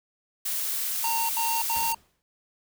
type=noise; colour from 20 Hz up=blue; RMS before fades=-29 dBFS; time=0.45-1.93 s; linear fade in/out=10 ms
type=tone bursts; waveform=square; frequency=917 Hz; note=A#5; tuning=29 cents flat; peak=-27 dBFS; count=3; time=1.04-1.946 s; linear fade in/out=2 ms; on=250 ms; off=78 ms
type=noise with exponential decay; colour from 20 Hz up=pink; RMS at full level=-39 dBFS; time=1.76-2.22 s; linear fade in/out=0 ms; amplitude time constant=100 ms
effects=none